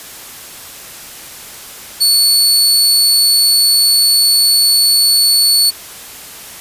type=tone; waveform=sawtooth; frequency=4435 Hz; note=C#8; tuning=in tune; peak=-5 dBFS; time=2-5.71 s; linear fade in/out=20 ms; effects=white hiss -32 dBFS RMS until 6.6 s + resampled to 32000 Hz